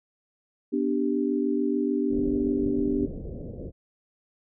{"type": "chord", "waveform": "sine", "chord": "G major", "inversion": "first", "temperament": "equal", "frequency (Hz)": [246.9, 293.7, 392], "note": ["B3", "D4", "G4"], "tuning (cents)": [0, 0, 0], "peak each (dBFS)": [-27, -26, -28], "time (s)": [0.72, 3.07], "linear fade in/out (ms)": 20}
{"type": "low-pass noise", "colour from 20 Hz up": "pink", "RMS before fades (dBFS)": -36, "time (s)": [2.09, 3.72], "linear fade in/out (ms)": 50, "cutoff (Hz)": 550, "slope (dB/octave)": 48}
{"effects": []}